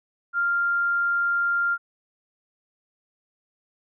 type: tone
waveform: sine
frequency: 1395 Hz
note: F6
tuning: 2 cents flat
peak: -20 dBFS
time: 0.33-1.78 s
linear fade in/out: 50 ms
effects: none